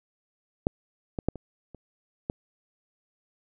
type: clicks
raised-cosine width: 2 ms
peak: -9 / -17 / -10 / -25 / -30 / -15 dBFS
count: 6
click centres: 0.669 / 1.188 / 1.286 / 1.357 / 1.747 / 2.299 s
effects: none